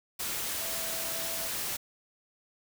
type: tone in noise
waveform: sine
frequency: 659.3 Hz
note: E5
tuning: in tune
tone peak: -43 dBFS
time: 0.6-1.48 s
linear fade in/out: 10 ms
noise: white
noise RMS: -34 dBFS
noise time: 0.19-1.77 s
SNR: -12 dB
effects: none